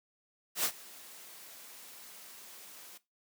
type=noise with ADSR envelope; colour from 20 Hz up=white; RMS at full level=-29 dBFS; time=0.55-2.98 s; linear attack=93 ms; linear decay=70 ms; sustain=-22 dB; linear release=10 ms; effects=noise-tail reverb RT60 0.2 s tail -17 dB re dry + high-pass 200 Hz 12 dB/octave